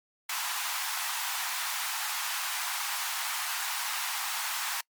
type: high-pass noise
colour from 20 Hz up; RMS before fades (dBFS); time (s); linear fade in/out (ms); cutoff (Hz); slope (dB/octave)
pink; -33; 0.29-4.81; 5; 810; 48
effects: noise-tail reverb RT60 0.1 s tail -26 dB re dry + Opus 48 kbps